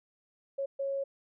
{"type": "tone bursts at uneven times", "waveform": "sine", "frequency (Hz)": 550, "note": "C#5", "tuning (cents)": -14, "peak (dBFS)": -30, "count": 2, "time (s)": [[0.58, 0.66], [0.79, 1.04]], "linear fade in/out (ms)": 10, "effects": []}